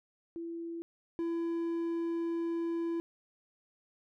sine / triangle tone pair in turn, 335.4 / 335.4 Hz, E4 / E4, +30 / +30 cents, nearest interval unison, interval 0 cents, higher neither, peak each -37 / -29 dBFS, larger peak second, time 0.36-0.82 / 1.19-3 s, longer second, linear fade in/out 0 ms, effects none

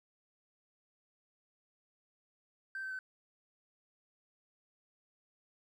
triangle tone with pitch steps, 1560 / 1542.1 / 1524.4 Hz, G6 / G6 / G6, -9 / -29 / -49 cents, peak -35 dBFS, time 2.75-2.99 s, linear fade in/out 2 ms, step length 80 ms, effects tanh soft clip ceiling -35 dBFS

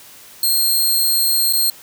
10% pulse tone with dropouts, 4219 Hz, C8, 14 cents sharp, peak -7 dBFS, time 0.43-1.7 s, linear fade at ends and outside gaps 2 ms, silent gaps 1.527-1.533 s, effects white hiss -42 dBFS RMS until 1.82 s + high-pass 60 Hz 12 dB/octave

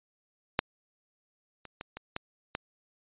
clicks, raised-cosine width 0.3 ms, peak -7 / -28 / -22 / -23 / -17 / -15 dBFS, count 6, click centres 0.591 / 1.653 / 1.811 / 1.97 / 2.164 / 2.551 s, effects resampled to 8000 Hz

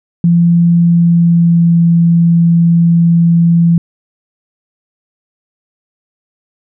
sine tone with pitch glide, 170.8 to 168.84 Hz, F3 to E3, -38 to +42 cents, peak -5 dBFS, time 0.24-3.78 s, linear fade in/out 2 ms, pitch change -20 cents, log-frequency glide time 0.76-1.82 s, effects none

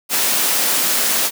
white high-pass noise, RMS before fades -17 dBFS, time 0.09-1.31 s, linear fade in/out 50 ms, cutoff 190 Hz, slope 24 dB/octave, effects none

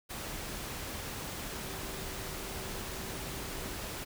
sine tone in noise, 384.4 Hz, G4, 34 cents flat, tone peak -49 dBFS, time 1.51-3.79 s, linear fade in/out 20 ms, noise pink, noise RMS -40 dBFS, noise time 0.09-4.05 s, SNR -12 dB, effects none

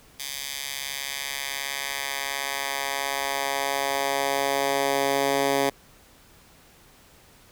10% pulse tone with high-pass filter sweep, 138.59 Hz, C#3, in tune, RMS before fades -27 dBFS, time 0.19-5.7 s, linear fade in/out 10 ms, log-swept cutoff 3500 to 320 Hz, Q 0.83, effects pink hiss -54 dBFS RMS until 7.51 s

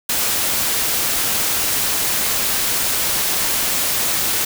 white noise, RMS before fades -19 dBFS, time 0.09-4.45 s, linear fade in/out 5 ms, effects none

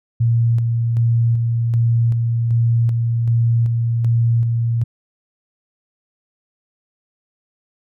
sine tone with tremolo, 116.54 Hz, A#2, in tune, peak -12 dBFS, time 0.2-4.84 s, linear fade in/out 10 ms, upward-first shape square, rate 1.3 Hz, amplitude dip 30%, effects none

